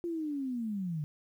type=linear sweep; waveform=sine; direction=down; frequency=349.2 to 143.9 Hz; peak=-32 dBFS; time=0.04-1.04 s; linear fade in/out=0 ms; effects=11-bit